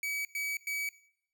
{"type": "tone bursts", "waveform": "45% pulse", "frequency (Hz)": 2278, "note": "C#7", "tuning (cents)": 47, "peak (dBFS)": -32, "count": 3, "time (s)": [0.03, 0.89], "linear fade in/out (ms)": 2, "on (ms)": 220, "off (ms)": 100, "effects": ["noise-tail reverb RT60 0.7 s tail -20 dB re dry"]}